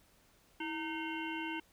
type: harmonic tone with a mistuned harmonic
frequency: 306.4 Hz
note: D#4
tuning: 27 cents flat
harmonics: 1 / 3 / 5 / 7 / 9 / 10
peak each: -40 / -43 / -46 / -46 / -45 / -49 dBFS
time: 0.6-1.6 s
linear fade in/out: 5 ms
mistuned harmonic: 1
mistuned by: +96 cents
effects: pink hiss -67 dBFS RMS until 1.72 s